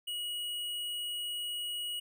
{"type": "tone with hard clipping", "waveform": "sine", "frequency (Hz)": 2906, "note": "F#7", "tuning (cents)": -32, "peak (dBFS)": -36, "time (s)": [0.07, 2], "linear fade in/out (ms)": 10, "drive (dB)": 12, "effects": []}